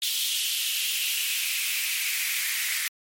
white noise with high-pass filter sweep, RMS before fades -27 dBFS, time 0.02-2.88 s, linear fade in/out 2 ms, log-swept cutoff 3300 to 2000 Hz, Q 3.9, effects MP3 64 kbps

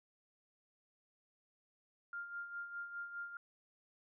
sine tone with tremolo, 1400 Hz, F6, 4 cents sharp, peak -40 dBFS, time 2.13-3.37 s, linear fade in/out 2 ms, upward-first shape sine, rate 4.9 Hz, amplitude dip 60%, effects none

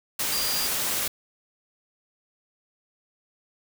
sine tone in noise, 4779 Hz, D8, 29 cents sharp, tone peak -29 dBFS, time 0.32-0.67 s, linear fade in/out 5 ms, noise white, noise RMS -27 dBFS, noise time 0.19-1.08 s, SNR -5 dB, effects none

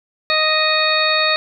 harmonic tone, 622.3 Hz, D#5, in tune, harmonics 1 / 2 / 3 / 4 / 6 / 7, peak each -21 / -21 / -21 / -21 / -21 / -21 dBFS, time 0.3-1.36 s, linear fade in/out 0 ms, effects none

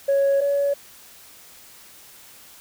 sine tone pair in turn, 554.4 / 564.7 Hz, C#5 / C#5, 0 / +32 cents, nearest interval unison, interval 32 cents, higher second, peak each -14 / -17 dBFS, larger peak first, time 0.08-0.41 / 0.41-0.74 s, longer neither, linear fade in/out 10 ms, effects tanh soft clip ceiling -14 dBFS + white hiss -47 dBFS RMS until 2.6 s

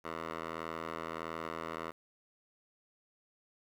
10% pulse tone with band-pass filter, 81.5 Hz, E2, 19 cents flat, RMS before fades -41 dBFS, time 0.04-1.92 s, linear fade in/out 20 ms, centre 1100 Hz, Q 1.1, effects 10-bit

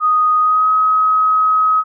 sine tone with pitch glide, 1244 to 1270.1 Hz, D#6 to D#6, -1 to +35 cents, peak -10 dBFS, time 0-1.84 s, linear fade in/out 50 ms, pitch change +36 cents, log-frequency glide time 0.4-0.7 s, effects none

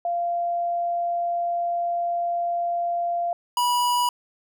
sine / square tone pair in turn, 692 / 975.5 Hz, F5 / B5, -16 / -22 cents, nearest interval tritone, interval 594 cents, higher second, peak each -22 / -20 dBFS, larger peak second, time 0.05-3.33 / 3.57-4.09 s, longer first, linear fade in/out 2 ms, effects none

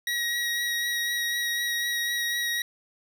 25% pulse tone with vibrato, 1902 Hz, A#6, 34 cents sharp, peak -22 dBFS, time 0.07-2.62 s, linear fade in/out 2 ms, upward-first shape triangle, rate 4 Hz, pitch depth 15 cents each way, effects none

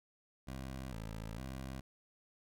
15% pulse tone with vibrato, 60 Hz, B1, 49 cents flat, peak -36 dBFS, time 0.47-1.81 s, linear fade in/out 10 ms, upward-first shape square, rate 1.1 Hz, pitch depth 160 cents each way, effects none

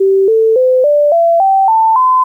sine tone with pitch steps, 387.5 / 445.1 / 511.3 / 587.3 / 674.7 / 775 / 890.2 / 1022.6 Hz, G4 / A4 / C5 / D5 / E5 / G5 / A5 / C6, -20 / +20 / -40 / 0 / +40 / -20 / +20 / -40 cents, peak -6 dBFS, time 0-2.24 s, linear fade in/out 10 ms, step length 280 ms, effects 8-bit

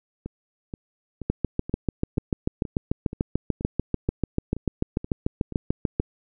two click trains, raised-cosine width 3 ms, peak -9 / -20 dBFS, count 33 / 13, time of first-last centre 1.3-5.999 / 0.26-6.002 s, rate 6.81 / 2.09 Hz, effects none

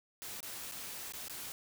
white noise with dropouts, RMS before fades -44 dBFS, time 0.22-1.52 s, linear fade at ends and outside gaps 0 ms, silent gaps 0.405-0.429 / 0.714-0.721 / 1.122-1.136 / 1.282-1.297 s, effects none

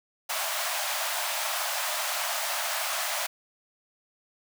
pink high-pass noise, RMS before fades -30 dBFS, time 0.29-3.27 s, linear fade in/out 10 ms, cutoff 590 Hz, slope 96 dB/octave, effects none

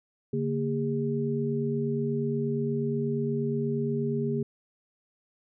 sine tone cluster, 141.4 / 229.8 / 405.3 Hz, C#3 / A#3 / G#4, +35 / -25 / -42 cents, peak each -30 dBFS, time 0.33-4.43 s, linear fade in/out 5 ms, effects none

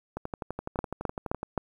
two click trains, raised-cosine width 1 ms, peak -13 / -19 dBFS, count 4 / 16, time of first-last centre 0.79-1.577 / 0.17-1.431 s, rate 3.81 / 11.9 Hz, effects 9-bit

